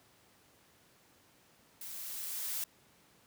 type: noise with level ramp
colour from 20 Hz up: blue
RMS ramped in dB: -45 to -36 dBFS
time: 1.81-2.64 s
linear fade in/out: 2 ms
effects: pink hiss -65 dBFS RMS until 3.26 s + high-pass 100 Hz 12 dB/octave